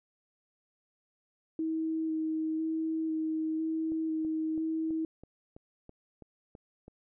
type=tone with vibrato; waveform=sine; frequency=318.3 Hz; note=D#4; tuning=39 cents sharp; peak=-29 dBFS; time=1.59-5.05 s; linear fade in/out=2 ms; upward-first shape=square; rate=1 Hz; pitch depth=11 cents each way
type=click train; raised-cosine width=2 ms; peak=-35 dBFS; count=10; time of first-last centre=3.92-6.881 s; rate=3.04 Hz
effects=none